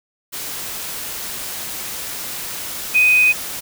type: tone in noise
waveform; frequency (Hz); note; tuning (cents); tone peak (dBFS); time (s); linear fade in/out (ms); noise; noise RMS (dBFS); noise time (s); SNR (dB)
sine; 2500; D#7; +8; -10; 2.94-3.33; 20; white; -28; 0.32-3.61; +15
effects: none